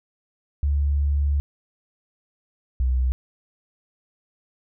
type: tone pair in turn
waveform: sine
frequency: 71.6 / 63.49 Hz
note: D2 / B1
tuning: -43 / +49 cents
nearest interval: major second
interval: 208 cents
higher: first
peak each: -18 dBFS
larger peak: neither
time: 0.63-1.4 / 2.8-3.12 s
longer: first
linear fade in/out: 0 ms
effects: none